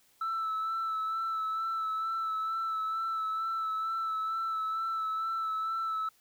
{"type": "tone with vibrato", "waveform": "sine", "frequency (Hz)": 1318.5, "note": "E6", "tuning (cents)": 0, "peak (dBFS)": -28, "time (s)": [0.21, 6.09], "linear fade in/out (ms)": 5, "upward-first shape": "sine", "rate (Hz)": 2.2, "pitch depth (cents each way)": 23, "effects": ["tanh soft clip ceiling -28 dBFS", "white hiss -66 dBFS RMS until 6.2 s"]}